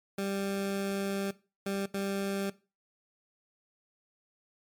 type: tone bursts at uneven times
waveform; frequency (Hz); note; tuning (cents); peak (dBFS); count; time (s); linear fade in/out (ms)
20% pulse; 197; G3; +9; -26; 3; 0.18-1.31 / 1.66-1.86 / 1.94-2.5; 5
effects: noise-tail reverb RT60 0.3 s tail -18 dB re dry + MP3 96 kbps